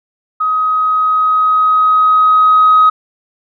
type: tone with level ramp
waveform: sine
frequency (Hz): 1262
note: D#6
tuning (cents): +24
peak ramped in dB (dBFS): -11 to -3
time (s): 0.4-2.9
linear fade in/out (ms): 10
effects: tanh soft clip ceiling -1 dBFS